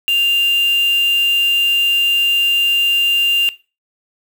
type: tone with quantisation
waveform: sine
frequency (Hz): 2794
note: F7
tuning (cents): 0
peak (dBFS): -12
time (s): 0.08-3.49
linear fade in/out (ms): 0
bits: 4
effects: noise-tail reverb RT60 0.3 s tail -18 dB re dry